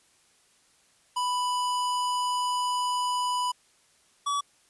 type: tone pair in turn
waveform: square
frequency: 991 / 1141.4 Hz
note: B5 / D6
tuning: +6 / -50 cents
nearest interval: major second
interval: 244 cents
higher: second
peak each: -26 dBFS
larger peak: neither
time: 1.16-3.52 / 4.26-4.41 s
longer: first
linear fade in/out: 10 ms
effects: white hiss -63 dBFS RMS until 4.69 s + resampled to 24000 Hz